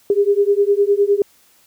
sine beating tone pair, 399.6 / 409.4 Hz, G4 / G#4, +33 / -25 cents, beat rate 9.8 Hz, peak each -15 dBFS, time 0.1-1.22 s, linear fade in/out 2 ms, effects white hiss -54 dBFS RMS until 1.66 s

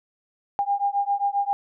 sine beating tone pair, 801 / 808.5 Hz, G5 / G#5, +37 / -47 cents, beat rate 7.5 Hz, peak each -24 dBFS, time 0.59-1.53 s, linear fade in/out 0 ms, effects none

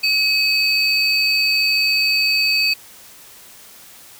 triangle tone pair together, 2554 / 4567 Hz, D#7 / D8, +45 / -49 cents, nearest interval minor seventh, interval 1006 cents, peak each -16 dBFS, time 0.03-2.74 s, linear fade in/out 10 ms, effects white hiss -43 dBFS RMS until 4.19 s

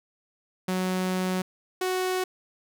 sawtooth tone pair in turn, 185 / 370 Hz, F#3 / F#4, 0 / 0 cents, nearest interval octave, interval 1200 cents, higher second, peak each -21 dBFS, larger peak neither, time 0.68-1.42 / 1.81-2.24 s, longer first, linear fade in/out 5 ms, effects none

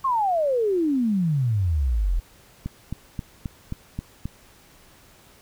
sine exponential sweep, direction down, 1108.7 to 38.89 Hz, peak -19 dBFS, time 0.04-2.2 s, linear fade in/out 10 ms
click train, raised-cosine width 5 ms, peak -16 dBFS, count 7, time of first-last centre 2.66-4.256 s, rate 3.76 Hz
effects pink hiss -53 dBFS RMS until 5.41 s

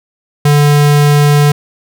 square tone, 146.2 Hz, D3, 7 cents flat, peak -6 dBFS, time 0.45-1.52 s, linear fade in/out 5 ms, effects none

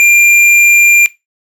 square tone, 2389 Hz, D7, 29 cents sharp, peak -5 dBFS, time 0-1.06 s, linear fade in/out 0 ms, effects noise-tail reverb RT60 0.2 s tail -18 dB re dry + low-pass 12000 Hz 12 dB/octave

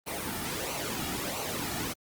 pink noise with flanger, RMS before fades -34 dBFS, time 0.06-1.94 s, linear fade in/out 20 ms, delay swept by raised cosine 0.57 to 1.97 ms, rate 1.5 Hz, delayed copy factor -0.6, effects high-pass 60 Hz 12 dB/octave + Opus 32 kbps

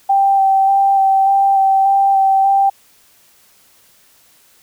sine tone with vibrato, 781 Hz, G5, 7 cents flat, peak -9 dBFS, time 0.09-2.7 s, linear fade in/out 10 ms, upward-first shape square, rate 1.7 Hz, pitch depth 12 cents each way, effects white hiss -51 dBFS RMS until 4.62 s

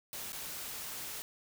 white noise with dropouts, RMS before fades -42 dBFS, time 0.13-1.22 s, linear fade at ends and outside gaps 0 ms, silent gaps 0.321-0.33 s, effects none

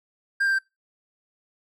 triangle tone with pitch steps, 1599 / 1582 / 1568 Hz, G6 / G6 / G6, +34 / +15 / 0 cents, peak -18 dBFS, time 0.4-0.589 s, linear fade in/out 10 ms, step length 63 ms, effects noise-tail reverb RT60 0.2 s tail -22 dB re dry

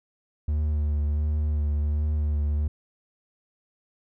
triangle tone with vibrato, 74.7 Hz, D2, 30 cents sharp, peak -20 dBFS, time 0.48-2.68 s, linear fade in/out 5 ms, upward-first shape triangle, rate 1.4 Hz, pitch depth 33 cents each way, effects none

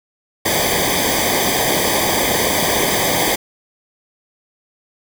pink noise with comb filter, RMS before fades -17 dBFS, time 0.45-3.36 s, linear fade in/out 10 ms, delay 0.73 ms, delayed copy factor -0.95, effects none

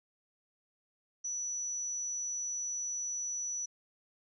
sine tone, 5920 Hz, F#8, in tune, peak -34 dBFS, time 1.24-3.66 s, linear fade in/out 10 ms, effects none

